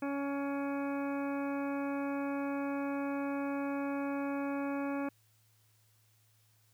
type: harmonic tone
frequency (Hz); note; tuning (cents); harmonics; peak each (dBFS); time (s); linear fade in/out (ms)
280; C#4; +18; 1 / 2 / 3 / 4 / 5 / 6 / 8 / 9; -34 / -40 / -44 / -46 / -48 / -50 / -52 / -53; 0.02-5.09; 5
effects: added 109 Hz sine -68 dBFS peak until 6.73 s + white hiss -71 dBFS RMS until 6.73 s